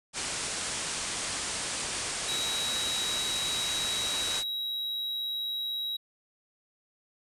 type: low-pass noise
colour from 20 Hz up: white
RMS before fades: -34 dBFS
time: 0.13-4.44 s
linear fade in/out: 50 ms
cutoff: 9700 Hz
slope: 96 dB/octave
type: tone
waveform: triangle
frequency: 3854 Hz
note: B7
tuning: 43 cents flat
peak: -29 dBFS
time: 2.28-5.97 s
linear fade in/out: 10 ms
effects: none